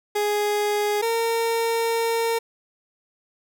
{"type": "tone pair in turn", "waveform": "30% pulse", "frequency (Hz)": [415.3, 458.9], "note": ["G#4", "A#4"], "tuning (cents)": [0, -27], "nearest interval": "major second", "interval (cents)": 173, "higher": "second", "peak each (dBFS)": -18, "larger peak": "neither", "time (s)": [[0.15, 1.02], [1.02, 2.39]], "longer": "second", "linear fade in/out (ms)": 10, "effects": []}